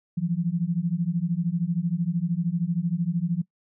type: beating tone pair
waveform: sine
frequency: 164.7 / 177.7 Hz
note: E3 / F3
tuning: -1 / +30 cents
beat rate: 13 Hz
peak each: -26 / -25 dBFS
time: 0.17-3.42 s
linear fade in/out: 10 ms
effects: noise-tail reverb RT60 0.1 s tail -22 dB re dry